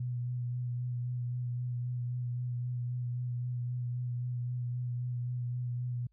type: tone with vibrato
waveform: sine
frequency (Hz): 122.8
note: B2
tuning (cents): -9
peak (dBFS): -32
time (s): 0-6.07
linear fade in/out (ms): 5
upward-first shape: sine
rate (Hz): 3.8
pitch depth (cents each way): 20
effects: added 52 Hz sine -67 dBFS peak until 6.12 s